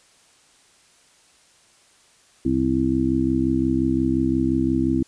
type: harmonic tone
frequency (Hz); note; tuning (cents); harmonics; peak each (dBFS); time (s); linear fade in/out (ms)
65.7; C2; +8; 1 / 2 / 3 / 4 / 5; -29 / -28 / -29 / -21 / -22; 2.45-5.03; 5
effects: white hiss -56 dBFS RMS until 5.07 s + resampled to 22050 Hz